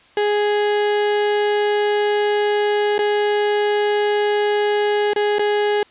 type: tone with dropouts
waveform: 35% pulse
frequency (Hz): 415.3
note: G#4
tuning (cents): 0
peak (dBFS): -14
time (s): 0.17-5.83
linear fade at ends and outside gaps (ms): 2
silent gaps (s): 2.981-2.99 / 5.134-5.161 / 5.385-5.393
effects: white hiss -51 dBFS RMS until 5.9 s + resampled to 8000 Hz